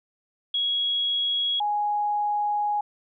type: tone pair in turn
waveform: sine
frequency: 3322 / 830.5 Hz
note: G#7 / G#5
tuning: 0 / 0 cents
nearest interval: 2 octaves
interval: 2400 cents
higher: first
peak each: -22 dBFS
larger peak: neither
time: 0.54-1.6 / 1.6-2.81 s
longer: second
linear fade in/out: 5 ms
effects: none